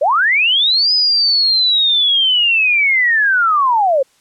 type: linear two-way sweep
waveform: sine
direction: up then down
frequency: 511 to 5050 to 511 Hz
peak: -10 dBFS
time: 0.01-4.03 s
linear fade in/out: 10 ms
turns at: 0.93 s
effects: white hiss -55 dBFS RMS until 4.2 s + low-pass 9000 Hz 12 dB/octave